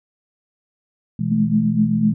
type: chord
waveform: sine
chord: E major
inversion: second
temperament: equal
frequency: 123.47 / 164.81 / 207.7 Hz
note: B2 / E3 / G#3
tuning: 0 / 0 / 0 cents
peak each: -25 / -22 / -23 dBFS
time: 1.19-2.14 s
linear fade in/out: 5 ms
type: tone with tremolo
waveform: sine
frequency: 215.5 Hz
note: A3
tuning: 36 cents flat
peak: -14 dBFS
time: 1.31-2.13 s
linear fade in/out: 10 ms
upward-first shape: sine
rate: 4.4 Hz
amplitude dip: 50%
effects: none